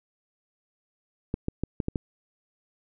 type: clicks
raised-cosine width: 3 ms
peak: -14 dBFS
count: 6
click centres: 1.341 / 1.484 / 1.636 / 1.802 / 1.884 / 1.958 s
effects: none